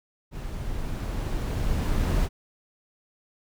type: noise with level ramp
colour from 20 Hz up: brown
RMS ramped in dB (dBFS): -34 to -22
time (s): 0.31-2.29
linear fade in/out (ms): 50
effects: none